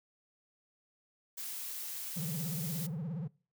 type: noise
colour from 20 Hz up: blue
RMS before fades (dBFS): -41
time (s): 1.37-2.87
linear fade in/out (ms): 10
type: tone with vibrato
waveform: triangle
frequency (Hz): 161.1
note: E3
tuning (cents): -39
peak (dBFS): -33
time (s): 2.16-3.28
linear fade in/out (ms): 10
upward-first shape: triangle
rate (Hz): 17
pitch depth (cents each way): 290
effects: noise-tail reverb RT60 0.4 s tail -23 dB re dry